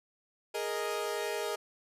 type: chord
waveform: sawtooth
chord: Ab suspended second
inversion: none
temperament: equal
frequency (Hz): 415.3 / 466.2 / 622.3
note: Ab4 / Bb4 / Eb5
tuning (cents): 0 / 0 / 0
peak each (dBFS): -32 / -33 / -34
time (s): 0.54-1.56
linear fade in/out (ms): 10
effects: resampled to 32000 Hz